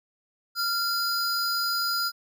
square tone pair together, 1383 / 4928 Hz, F6 / D#8, -17 / -17 cents, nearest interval octave + minor seventh, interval 2200 cents, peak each -28 dBFS, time 0.55-2.12 s, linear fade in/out 50 ms, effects none

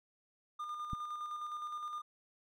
triangle tone with tremolo, 1210 Hz, D#6, 49 cents flat, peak -36 dBFS, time 0.59-2.02 s, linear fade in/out 10 ms, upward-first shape square, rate 9.7 Hz, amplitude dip 35%
click, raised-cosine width 5 ms, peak -27 dBFS, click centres 0.933 s
effects none

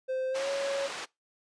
triangle tone with pitch glide, 520 to 554.1 Hz, C5 to C#5, -11 to -1 cents, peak -27 dBFS, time 0.08-0.88 s, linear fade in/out 20 ms, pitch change +110 cents, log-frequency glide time 0.3-0.47 s
pink band-pass noise, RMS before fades -39 dBFS, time 0.34-1.06 s, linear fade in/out 20 ms, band 580 to 6100 Hz, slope 12 dB/octave
effects noise-tail reverb RT60 0.2 s tail -23 dB re dry + resampled to 22050 Hz

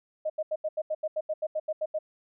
sine tone bursts, 621 Hz, D#5, 3 cents flat, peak -26 dBFS, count 14, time 0.25-1.989 s, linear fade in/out 10 ms, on 49 ms, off 81 ms, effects none

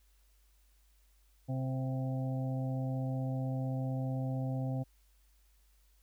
harmonic tone with a mistuned harmonic, 130.81 Hz, C3, in tune, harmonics 1 / 2 / 4 / 5 / 6, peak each -33 / -39 / -45 / -47 / -49 dBFS, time 1.48-4.84 s, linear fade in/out 20 ms, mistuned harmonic 5, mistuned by +26 cents, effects added 50 Hz sine -64 dBFS peak until 6.02 s + white hiss -73 dBFS RMS until 6.02 s

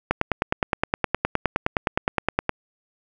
click train, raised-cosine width 0.5 ms, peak -4 dBFS, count 24, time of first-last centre 0.11-2.493 s, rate 9.65 Hz, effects none

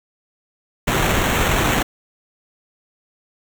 pink noise with sample-and-hold, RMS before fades -18 dBFS, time 0.87-1.83 s, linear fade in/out 10 ms, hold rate 4900 Hz, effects none

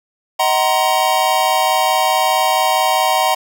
square chord, C half-diminished seventh, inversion first, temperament just, 627.9 / 753.5 / 941.9 / 1046.5 Hz, Eb5 / Gb5 / Bb5 / C6, +16 / +31 / +18 / 0 cents, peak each -21 / -17 / -19 / -22 dBFS, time 0.39-3.35 s, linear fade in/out 10 ms, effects none

